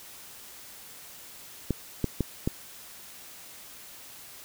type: clicks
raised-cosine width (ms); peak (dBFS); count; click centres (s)
3; -12; 4; 1.707 / 2.043 / 2.207 / 2.475
effects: white hiss -47 dBFS RMS until 4.44 s